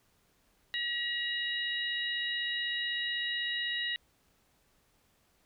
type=harmonic tone; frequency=956 Hz; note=A#5; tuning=43 cents sharp; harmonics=2 / 3 / 4; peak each=-34 / -37 / -36 dBFS; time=0.74-3.96 s; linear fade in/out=0 ms; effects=pink hiss -70 dBFS RMS until 5.45 s